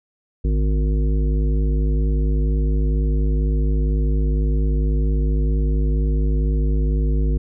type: harmonic tone with a mistuned harmonic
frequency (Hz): 51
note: G#1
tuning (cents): -31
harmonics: 1 / 3 / 5 / 7 / 9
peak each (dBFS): -16 / -26 / -30 / -33 / -35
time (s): 0.44-7.38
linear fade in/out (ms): 10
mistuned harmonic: 1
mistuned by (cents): +140
effects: none